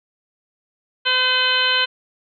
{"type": "harmonic tone", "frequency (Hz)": 510, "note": "C5", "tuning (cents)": -44, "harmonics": [1, 2, 3, 4, 5, 6, 7, 8], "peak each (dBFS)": [-30, -26, -21, -29, -24, -19, -30, -25], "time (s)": [1.05, 1.86], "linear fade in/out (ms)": 20, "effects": []}